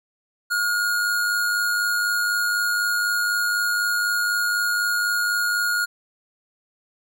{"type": "tone with amplitude modulation", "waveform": "square", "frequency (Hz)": 1432, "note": "F6", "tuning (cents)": 43, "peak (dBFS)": -19, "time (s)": [0.5, 5.86], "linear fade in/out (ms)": 20, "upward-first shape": "sine", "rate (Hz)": 104, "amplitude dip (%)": 35, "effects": []}